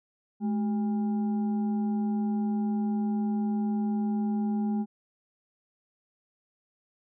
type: tone with frequency modulation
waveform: sine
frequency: 212 Hz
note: G#3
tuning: 36 cents sharp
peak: -25 dBFS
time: 0.4-4.86 s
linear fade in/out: 50 ms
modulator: 598 Hz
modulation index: 0.33
effects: none